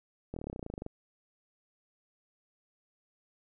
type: slowing click train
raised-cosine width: 2 ms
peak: -25 dBFS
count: 17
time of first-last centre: 0.34-0.864 s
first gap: 24 ms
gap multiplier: 1.04
effects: none